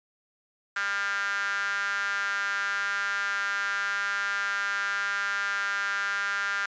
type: tone with high-pass filter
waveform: sawtooth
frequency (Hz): 200.1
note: G3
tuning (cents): +36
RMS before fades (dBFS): -29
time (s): 0.76-6.66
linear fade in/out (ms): 5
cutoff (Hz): 1500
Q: 8.3
effects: resampled to 16000 Hz

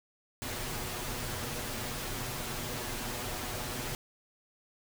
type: noise with comb filter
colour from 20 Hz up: pink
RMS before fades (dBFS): -37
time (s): 0.42-3.95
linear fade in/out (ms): 0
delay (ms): 8.2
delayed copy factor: +0.6
effects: none

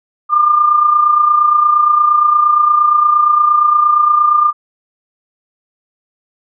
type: tone with amplitude modulation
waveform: sine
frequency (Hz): 1200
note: D6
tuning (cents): +37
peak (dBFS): -5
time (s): 0.29-4.53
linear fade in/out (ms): 50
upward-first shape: sine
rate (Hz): 28.6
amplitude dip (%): 55
effects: none

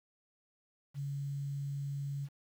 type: tone with quantisation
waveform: sine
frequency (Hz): 140.6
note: C#3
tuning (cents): +25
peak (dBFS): -35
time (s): 0.94-2.29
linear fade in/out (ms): 50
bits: 10
effects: none

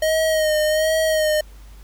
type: tone with vibrato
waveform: square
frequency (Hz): 624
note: D#5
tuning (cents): +5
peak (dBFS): -17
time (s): 0.02-1.41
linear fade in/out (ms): 5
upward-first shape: sine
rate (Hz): 1.3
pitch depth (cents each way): 39
effects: added 50 Hz sine -39 dBFS peak until 1.83 s + pink hiss -52 dBFS RMS until 1.83 s

